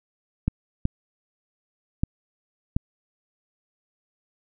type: clicks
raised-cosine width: 5 ms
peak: -9 dBFS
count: 4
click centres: 0.48 / 0.854 / 2.035 / 2.765 s
effects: none